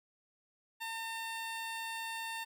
15% pulse tone, 905 Hz, A5, 48 cents sharp, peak -32 dBFS, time 0.8-2.45 s, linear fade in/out 20 ms, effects none

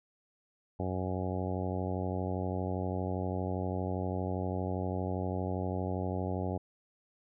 harmonic tone, 92.5 Hz, F#2, in tune, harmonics 1 / 2 / 3 / 4 / 5 / 6 / 7 / 8 / 9, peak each -35 / -38 / -40 / -41 / -42 / -43 / -43 / -44 / -45 dBFS, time 0.79-6.58 s, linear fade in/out 10 ms, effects none

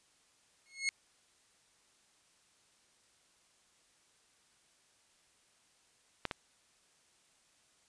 sawtooth tone with exponential growth, 2171 Hz, C#7, 37 cents flat, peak -24 dBFS, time 0.66-0.89 s, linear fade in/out 0 ms, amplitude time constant 48 ms
clicks, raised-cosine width 0.3 ms, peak -17 / -20 dBFS, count 2, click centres 6.253 / 6.312 s
effects white hiss -69 dBFS RMS until 7.88 s + resampled to 22050 Hz

